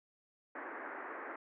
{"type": "band-pass noise", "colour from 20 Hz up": "white", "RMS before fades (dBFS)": -45, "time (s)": [0.55, 1.36], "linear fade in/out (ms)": 5, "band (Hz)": [260, 1900], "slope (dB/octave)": 48, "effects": []}